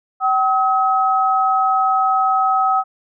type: tone pair together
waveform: sine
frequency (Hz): 765 / 1277.5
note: G5 / D#6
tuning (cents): -42 / +45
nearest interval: major sixth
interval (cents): 887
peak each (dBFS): -16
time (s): 0.2-2.84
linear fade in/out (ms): 50
effects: none